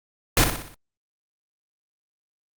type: noise with echo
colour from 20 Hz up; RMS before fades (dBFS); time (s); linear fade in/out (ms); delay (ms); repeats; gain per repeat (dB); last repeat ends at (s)
pink; -17; 0.37-0.44; 2; 61; 5; -6; 0.745
effects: Opus 48 kbps